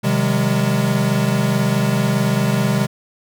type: chord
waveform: square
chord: Ab dominant seventh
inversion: first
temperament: equal with one note detuned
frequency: 130.81 / 155.56 / 185 / 203.3 Hz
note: C3 / Eb3 / Gb3 / Ab3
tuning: 0 / 0 / 0 / -37 cents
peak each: -20 / -23 / -25 / -20 dBFS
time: 0.03-2.87 s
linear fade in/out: 20 ms
effects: none